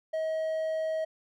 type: tone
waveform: triangle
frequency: 636 Hz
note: D#5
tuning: 38 cents sharp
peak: -26 dBFS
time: 0.13-1.05 s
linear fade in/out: 10 ms
effects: none